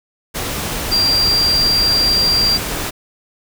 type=tone in noise; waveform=sine; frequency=4740 Hz; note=D8; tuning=15 cents sharp; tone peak=-12 dBFS; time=0.91-2.58 s; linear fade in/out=20 ms; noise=pink; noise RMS=-22 dBFS; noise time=0.34-2.91 s; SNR=+7 dB; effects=none